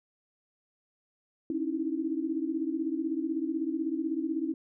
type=tone cluster; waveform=sine; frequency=271.9 / 312 / 328 Hz; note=C#4 / D#4 / E4; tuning=-33 / +5 / -9 cents; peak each=-34 / -33 / -32 dBFS; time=1.5-4.54 s; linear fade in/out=2 ms; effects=none